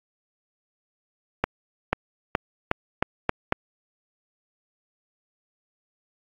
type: accelerating click train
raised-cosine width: 0.5 ms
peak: -5 dBFS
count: 7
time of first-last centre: 1.44-3.524 s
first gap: 490 ms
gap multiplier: 0.86
effects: AAC 64 kbps